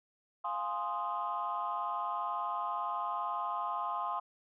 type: chord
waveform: sine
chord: F minor seventh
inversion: none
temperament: equal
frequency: 698.5 / 830.6 / 1046.5 / 1244.5 Hz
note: F5 / Ab5 / C6 / Eb6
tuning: 0 / 0 / 0 / 0 cents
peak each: -40 / -39 / -35 / -38 dBFS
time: 0.44-4.2 s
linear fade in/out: 10 ms
effects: tanh soft clip ceiling -25 dBFS